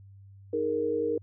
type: chord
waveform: sine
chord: D# suspended fourth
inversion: none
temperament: equal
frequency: 311.1 / 415.3 / 466.2 Hz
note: D#4 / G#4 / A#4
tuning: 0 / 0 / 0 cents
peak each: -33 / -33 / -27 dBFS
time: 0.53-1.18 s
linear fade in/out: 5 ms
effects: added 98 Hz sine -48 dBFS peak until 1.22 s